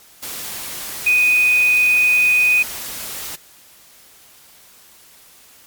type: tone in noise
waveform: sine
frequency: 2489 Hz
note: D#7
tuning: in tune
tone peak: -11 dBFS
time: 1.06-2.63 s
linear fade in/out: 10 ms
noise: white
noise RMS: -29 dBFS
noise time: 0.22-3.36 s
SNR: +15 dB
effects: white hiss -47 dBFS RMS until 5.66 s + MP3 96 kbps